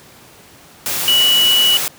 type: tone in noise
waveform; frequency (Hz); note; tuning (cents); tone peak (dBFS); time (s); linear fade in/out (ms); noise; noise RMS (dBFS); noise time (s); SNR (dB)
sine; 2941; F#7; -11; -10; 1.08-1.77; 0; white; -20; 0.86-1.88; +7
effects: pink hiss -43 dBFS RMS until 1.98 s + high-pass 100 Hz 12 dB/octave